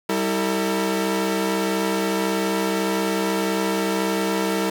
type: tone cluster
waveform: sawtooth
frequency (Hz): 194.8 / 325.6 / 451.3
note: G3 / E4 / A4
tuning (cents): -11 / -21 / +44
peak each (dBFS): -21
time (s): 0.09-4.7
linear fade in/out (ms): 5
effects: none